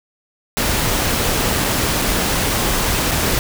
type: noise with dropouts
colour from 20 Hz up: pink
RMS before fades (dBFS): -18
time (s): 0.57-3.39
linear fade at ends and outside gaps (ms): 0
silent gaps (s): 1.643-1.646 / 2.018-2.021 / 3.112-3.116
effects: none